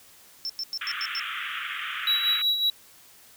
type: tone bursts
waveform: triangle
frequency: 5360 Hz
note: E8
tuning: 28 cents sharp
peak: -27 dBFS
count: 6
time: 0.45-1.195 s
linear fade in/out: 0 ms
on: 45 ms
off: 95 ms
type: band-pass noise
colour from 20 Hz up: pink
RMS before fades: -33 dBFS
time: 0.81-2.42 s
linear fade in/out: 5 ms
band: 1200 to 3400 Hz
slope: 96 dB/octave
type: tone with tremolo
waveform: triangle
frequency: 3893 Hz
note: B7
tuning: 26 cents flat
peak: -18 dBFS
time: 2.07-2.7 s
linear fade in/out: 2 ms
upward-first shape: sine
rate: 5.4 Hz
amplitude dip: 55%
effects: white hiss -53 dBFS RMS until 3.36 s